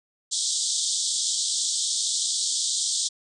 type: band-pass noise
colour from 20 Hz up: white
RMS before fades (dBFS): -26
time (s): 0.31-3.09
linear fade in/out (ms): 20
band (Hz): 3300 to 8700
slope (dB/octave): 96
effects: none

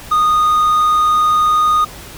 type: tone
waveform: triangle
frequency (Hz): 1234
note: D#6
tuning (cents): -15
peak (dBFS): -8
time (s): 0.11-1.85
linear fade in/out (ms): 10
effects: added 50 Hz sine -40 dBFS peak until 2.17 s + pink hiss -34 dBFS RMS until 2.17 s

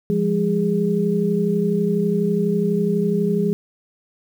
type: tone cluster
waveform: sine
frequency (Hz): 172.2 / 204.3 / 411.4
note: F3 / G#3 / G#4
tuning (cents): -24 / -28 / -16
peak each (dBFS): -21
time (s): 0.1-3.53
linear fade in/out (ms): 0
effects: 8-bit

